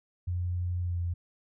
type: tone with pitch glide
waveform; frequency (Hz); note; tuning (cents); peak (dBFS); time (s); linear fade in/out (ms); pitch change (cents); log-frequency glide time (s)
sine; 88.8 to 86.72; F2 to F2; +29 to -12; -28; 0.27-1.14; 10; -41; 0.81-1
effects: none